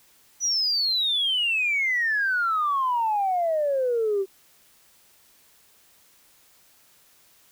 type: exponential sweep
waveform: sine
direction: down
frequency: 5970 to 378.3 Hz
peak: -20 dBFS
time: 0.4-4.26 s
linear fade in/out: 50 ms
effects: tanh soft clip ceiling -16 dBFS + white hiss -58 dBFS RMS until 7.51 s